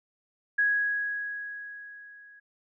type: tone with level ramp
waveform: sine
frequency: 1661.2 Hz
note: G#6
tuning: in tune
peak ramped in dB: -20 to -50 dBFS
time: 0.58-2.4 s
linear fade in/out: 10 ms
effects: none